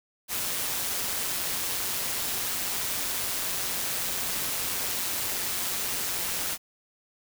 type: noise with amplitude modulation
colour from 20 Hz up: white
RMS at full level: -28 dBFS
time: 0.28-6.58 s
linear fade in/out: 50 ms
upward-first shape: sine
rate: 184 Hz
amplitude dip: 45%
effects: none